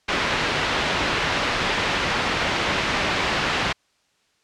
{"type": "low-pass noise", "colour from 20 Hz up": "white", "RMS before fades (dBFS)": -23, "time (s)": [0.08, 3.73], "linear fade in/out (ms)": 10, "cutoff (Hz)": 2700, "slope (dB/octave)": 12, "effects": ["white hiss -65 dBFS RMS until 4.43 s", "low-pass 6000 Hz 12 dB/octave"]}